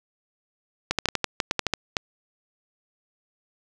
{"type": "clicks", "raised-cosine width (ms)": 0.2, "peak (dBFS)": -5, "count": 12, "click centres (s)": [0.91, 0.987, 1.057, 1.087, 1.153, 1.243, 1.402, 1.511, 1.593, 1.667, 1.737, 1.968], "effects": []}